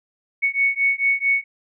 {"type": "beating tone pair", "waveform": "sine", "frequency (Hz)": [2217, 2221.5], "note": ["C#7", "C#7"], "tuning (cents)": [0, 3], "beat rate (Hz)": 4.5, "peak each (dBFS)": -20, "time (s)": [0.42, 1.44], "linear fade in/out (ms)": 20, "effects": []}